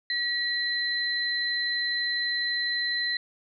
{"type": "tone pair together", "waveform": "sine", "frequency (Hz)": [1924, 4058], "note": ["B6", "B7"], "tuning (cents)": [-46, 46], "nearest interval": "octave + minor second", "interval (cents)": 1292, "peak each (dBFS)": -28, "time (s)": [0.1, 3.17], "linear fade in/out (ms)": 2, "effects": []}